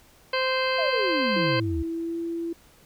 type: harmonic tone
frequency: 520 Hz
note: C5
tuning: 11 cents flat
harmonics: 1 / 2 / 3 / 4 / 5 / 6 / 8 / 9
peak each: -26 / -29 / -31 / -32 / -33 / -34 / -35 / -36 dBFS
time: 0.33-1.6 s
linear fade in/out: 5 ms
type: exponential sweep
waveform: sine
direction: down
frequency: 699 to 69.3 Hz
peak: -26 dBFS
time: 0.78-1.83 s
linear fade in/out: 10 ms
type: tone with pitch glide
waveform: sine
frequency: 329.6 to 335.4 Hz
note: E4 to E4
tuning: 0 to +30 cents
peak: -27 dBFS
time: 1.36-2.53 s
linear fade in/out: 5 ms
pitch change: +30 cents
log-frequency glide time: 1.87-2.19 s
effects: pink hiss -56 dBFS RMS until 2.85 s